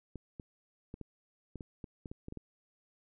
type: clicks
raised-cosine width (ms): 3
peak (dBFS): -30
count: 12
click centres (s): 0.157 / 0.398 / 0.941 / 1.013 / 1.557 / 1.608 / 1.842 / 2.058 / 2.115 / 2.284 / 2.324 / 2.373
effects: none